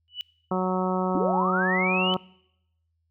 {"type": "tone with exponential growth", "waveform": "sine", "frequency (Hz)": 2960, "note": "F#7", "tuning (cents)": 0, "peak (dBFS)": -25, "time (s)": [0.08, 0.21], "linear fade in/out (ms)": 0, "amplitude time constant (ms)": 27}
{"type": "harmonic tone", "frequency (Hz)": 185, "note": "F#3", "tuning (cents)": 0, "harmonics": [1, 2, 3, 4, 5, 6, 7], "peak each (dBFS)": [-26, -29, -31, -32, -33, -34, -34], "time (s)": [0.51, 2.17], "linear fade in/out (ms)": 5}
{"type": "linear sweep", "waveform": "sine", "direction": "up", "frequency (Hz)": [246.9, 3053], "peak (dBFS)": -24, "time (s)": [1.15, 2.14], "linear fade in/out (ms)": 0}
{"effects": ["noise-tail reverb RT60 0.8 s tail -23 dB re dry", "added 82 Hz sine -70 dBFS peak until 3.1 s"]}